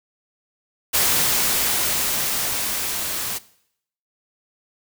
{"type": "noise with level ramp", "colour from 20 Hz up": "white", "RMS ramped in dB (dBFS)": [-18, -27], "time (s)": [0.93, 3.39], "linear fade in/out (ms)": 20, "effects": ["noise-tail reverb RT60 0.7 s tail -19 dB re dry"]}